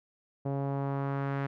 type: tone with low-pass filter sweep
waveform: sawtooth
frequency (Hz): 138.59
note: C#3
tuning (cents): 0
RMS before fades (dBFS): -32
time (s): 0.45-1.47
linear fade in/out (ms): 10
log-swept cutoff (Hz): 650 to 1800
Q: 1.5
effects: none